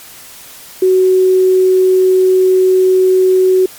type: tone with quantisation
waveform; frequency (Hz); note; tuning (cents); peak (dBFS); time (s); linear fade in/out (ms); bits
sine; 373.1; F#4; +14; -6; 0.82-3.66; 5; 6
effects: white hiss -35 dBFS RMS until 3.78 s + MP3 96 kbps